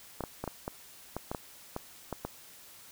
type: clicks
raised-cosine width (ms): 1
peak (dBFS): -20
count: 11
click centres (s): 0.207 / 0.238 / 0.44 / 0.477 / 0.679 / 1.166 / 1.315 / 1.348 / 1.764 / 2.127 / 2.25
effects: white hiss -53 dBFS RMS until 2.91 s